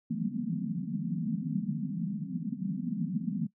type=band-pass noise; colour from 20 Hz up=white; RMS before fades=-33 dBFS; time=0.1-3.47 s; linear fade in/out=10 ms; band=150 to 250 Hz; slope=96 dB/octave; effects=noise-tail reverb RT60 0.1 s tail -20 dB re dry